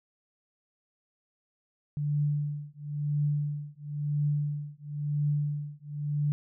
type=tone with tremolo; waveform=sine; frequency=146.83 Hz; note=D3; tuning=in tune; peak=-23 dBFS; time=1.97-6.32 s; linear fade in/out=0 ms; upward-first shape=triangle; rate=0.98 Hz; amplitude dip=100%; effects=none